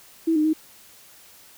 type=tone with pitch steps; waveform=sine; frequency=326.2 / 305.9 / 313.9 Hz; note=E4 / D#4 / D#4; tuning=-18 / -29 / +15 cents; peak=-17 dBFS; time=0.27-0.534 s; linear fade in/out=10 ms; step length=88 ms; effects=white hiss -50 dBFS RMS until 1.57 s